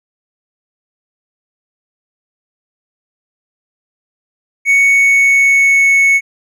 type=tone with pitch glide; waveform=triangle; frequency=2224 to 2209 Hz; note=C#7 to C#7; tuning=+5 to -7 cents; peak=-5 dBFS; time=4.65-6.21 s; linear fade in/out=50 ms; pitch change=-12 cents; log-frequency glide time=4.85-5.88 s; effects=none